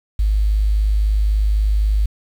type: tone with quantisation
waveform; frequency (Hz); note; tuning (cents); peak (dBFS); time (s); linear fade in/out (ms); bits
sine; 51.91; G#1; 0; -13; 0.19-2.06; 5; 7
effects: none